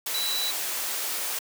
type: tone in noise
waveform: sine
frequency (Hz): 3951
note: B7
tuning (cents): 0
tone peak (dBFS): -27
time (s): 0.14-0.51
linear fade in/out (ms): 5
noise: white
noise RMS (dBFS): -30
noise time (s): 0.06-1.39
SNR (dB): 0
effects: high-pass 400 Hz 12 dB/octave